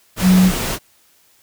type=tone in noise; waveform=sine; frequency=185 Hz; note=F#3; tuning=in tune; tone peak=-8 dBFS; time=0.21-0.52 s; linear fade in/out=50 ms; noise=pink; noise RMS=-22 dBFS; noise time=0.16-0.79 s; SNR=+11 dB; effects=white hiss -55 dBFS RMS until 1.42 s